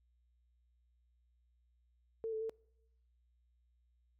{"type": "tone with pitch steps", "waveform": "sine", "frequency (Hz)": [448.6, 438.4, 446.8], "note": ["A4", "A4", "A4"], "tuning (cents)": [34, -6, 27], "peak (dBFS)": -36, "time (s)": [2.24, 2.495], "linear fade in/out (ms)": 0, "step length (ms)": 85, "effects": ["noise-tail reverb RT60 0.8 s tail -25 dB re dry", "added 60 Hz sine -70 dBFS peak until 4.19 s"]}